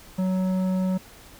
sine tone with tanh clipping, 186.3 Hz, F#3, 12 cents sharp, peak -23 dBFS, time 0.18-0.98 s, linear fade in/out 10 ms, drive 11 dB, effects pink hiss -48 dBFS RMS until 1.39 s

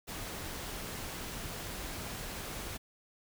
pink noise, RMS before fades -41 dBFS, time 0.07-2.78 s, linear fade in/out 20 ms, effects none

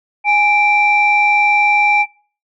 sine tone pair together, 829.7 / 2349 Hz, G#5 / D7, -2 / 0 cents, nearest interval octave + tritone, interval 1802 cents, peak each -12 dBFS, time 0.24-2.06 s, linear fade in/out 50 ms, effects noise-tail reverb RT60 0.4 s tail -21 dB re dry + tanh soft clip ceiling -3 dBFS

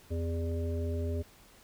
harmonic tone with a mistuned harmonic, 84.3 Hz, E2, 39 cents sharp, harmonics 1 / 3 / 5 / 7, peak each -31 / -40 / -39 / -43 dBFS, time 0.1-1.23 s, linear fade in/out 20 ms, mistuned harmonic 5, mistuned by -57 cents, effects pink hiss -58 dBFS RMS until 1.63 s

